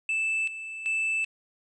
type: tone with tremolo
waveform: triangle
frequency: 2637 Hz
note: E7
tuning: in tune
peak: -23 dBFS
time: 0.09-1.25 s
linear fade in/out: 2 ms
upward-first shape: square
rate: 1.3 Hz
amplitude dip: 70%
effects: resampled to 22050 Hz